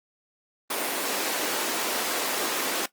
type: high-pass noise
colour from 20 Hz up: pink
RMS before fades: -28 dBFS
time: 0.7-2.86 s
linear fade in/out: 5 ms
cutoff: 290 Hz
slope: 24 dB/octave
effects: noise-tail reverb RT60 0.1 s tail -17 dB re dry + Opus 32 kbps